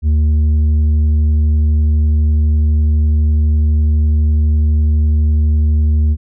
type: tone with tanh clipping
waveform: sine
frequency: 76 Hz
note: D#2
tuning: 40 cents flat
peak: -10 dBFS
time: 0.02-6.17 s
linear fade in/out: 50 ms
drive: 5 dB
effects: none